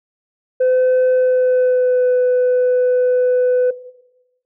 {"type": "tone with pitch glide", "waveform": "sine", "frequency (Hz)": [510, 500.1], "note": ["C5", "B4"], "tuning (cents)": [-44, 22], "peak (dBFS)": -9, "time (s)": [0.6, 3.71], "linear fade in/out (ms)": 10, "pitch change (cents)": -34, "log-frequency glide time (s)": [1.11, 2.1], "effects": ["noise-tail reverb RT60 1.0 s tail -17 dB re dry", "tanh soft clip ceiling -10 dBFS"]}